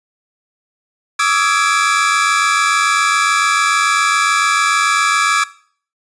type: tone cluster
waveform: 45% pulse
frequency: 1142 / 1242 / 1329 / 1673 / 2330 Hz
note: D6 / D#6 / E6 / G#6 / D7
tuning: -49 / -3 / +14 / +12 / -14 cents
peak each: -19 dBFS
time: 1.19-5.44 s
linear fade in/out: 5 ms
effects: noise-tail reverb RT60 0.5 s tail -18 dB re dry + resampled to 22050 Hz